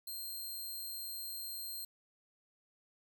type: tone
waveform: 5% pulse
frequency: 4186 Hz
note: C8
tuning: in tune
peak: -34 dBFS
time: 0.07-1.85 s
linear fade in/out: 5 ms
effects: none